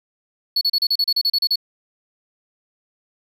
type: tone bursts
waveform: triangle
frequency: 4400 Hz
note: C#8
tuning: 14 cents flat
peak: -14 dBFS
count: 12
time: 0.56-1.558 s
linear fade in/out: 5 ms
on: 52 ms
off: 34 ms
effects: none